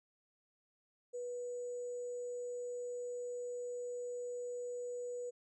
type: tone with sample-and-hold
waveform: sine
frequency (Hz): 489.9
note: B4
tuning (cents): -14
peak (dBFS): -39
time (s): 1.13-5.31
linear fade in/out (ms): 20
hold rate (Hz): 7350
effects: resampled to 22050 Hz